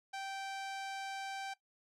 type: tone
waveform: sawtooth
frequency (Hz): 780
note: G5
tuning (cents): -9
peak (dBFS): -36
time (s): 0.13-1.54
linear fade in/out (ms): 10
effects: noise-tail reverb RT60 0.1 s tail -17 dB re dry + low-pass 7000 Hz 12 dB/octave